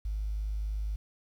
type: tone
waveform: sine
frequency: 51.9 Hz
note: G#1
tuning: in tune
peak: -29 dBFS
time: 0.05-0.96 s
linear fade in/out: 5 ms
effects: tanh soft clip ceiling -26 dBFS + 10-bit